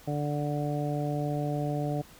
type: harmonic tone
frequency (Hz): 146.83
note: D3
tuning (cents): 0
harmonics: 1 / 2 / 3 / 4 / 5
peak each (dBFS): -30 / -34 / -38 / -36 / -37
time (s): 0.07-2.02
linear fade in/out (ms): 10
effects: pink hiss -53 dBFS RMS until 2.19 s